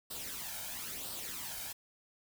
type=noise with flanger; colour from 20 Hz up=white; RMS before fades=-42 dBFS; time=0.1-1.73 s; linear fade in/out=10 ms; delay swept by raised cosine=0.22 to 1.32 ms; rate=1 Hz; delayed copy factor=+0.6; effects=none